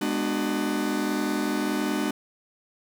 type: chord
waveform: 45% pulse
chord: G# half-diminished seventh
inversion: none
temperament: just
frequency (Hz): 207.7 / 249.2 / 299 / 373.8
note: G#3 / B3 / D4 / F#4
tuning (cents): 0 / +16 / +31 / +18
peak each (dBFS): -30 / -31 / -28 / -33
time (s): 0.01-2.11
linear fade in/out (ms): 5
effects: none